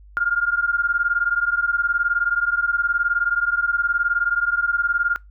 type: beating tone pair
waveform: sine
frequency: 1400 / 1419 Hz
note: F6 / F6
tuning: +4 / +27 cents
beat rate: 19 Hz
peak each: -21 dBFS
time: 0.17-5.16 s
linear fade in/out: 0 ms
effects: noise-tail reverb RT60 0.2 s tail -24 dB re dry + added 50 Hz sine -43 dBFS peak until 5.3 s